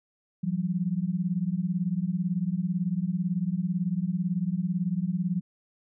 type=beating tone pair; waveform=sine; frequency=170 / 188 Hz; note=F3 / F#3; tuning=-46 / +28 cents; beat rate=18 Hz; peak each=-28 dBFS; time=0.43-5.41 s; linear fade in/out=10 ms; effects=none